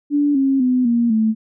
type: tone with pitch steps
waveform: sine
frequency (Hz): 290 / 270.6 / 252.5 / 235.6 / 219.8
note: D4 / C#4 / B3 / A#3 / A3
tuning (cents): -22 / -42 / +39 / +19 / -2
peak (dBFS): -13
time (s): 0.1-1.35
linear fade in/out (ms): 50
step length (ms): 250
effects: none